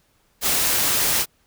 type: noise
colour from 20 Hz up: white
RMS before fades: -20 dBFS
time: 0.41-1.26 s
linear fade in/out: 50 ms
effects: pink hiss -63 dBFS RMS until 1.46 s